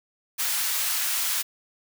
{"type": "high-pass noise", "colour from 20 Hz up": "white", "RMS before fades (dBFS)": -26, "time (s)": [0.38, 1.43], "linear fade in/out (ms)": 20, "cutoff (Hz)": 1100, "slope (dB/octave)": 12, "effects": []}